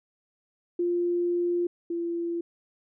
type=tone pair in turn; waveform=sine; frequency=349.2 / 340.4 Hz; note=F4 / F4; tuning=0 / -44 cents; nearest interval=unison; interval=44 cents; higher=first; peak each=-23 / -27 dBFS; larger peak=first; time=0.79-1.67 / 1.9-2.41 s; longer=first; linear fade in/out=5 ms; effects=none